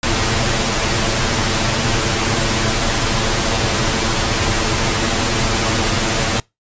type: noise with comb filter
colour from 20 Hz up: pink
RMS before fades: -17 dBFS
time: 0.03-6.4 s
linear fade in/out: 2 ms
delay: 8.9 ms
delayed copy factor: +0.75
effects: noise-tail reverb RT60 0.2 s tail -25 dB re dry + resampled to 16000 Hz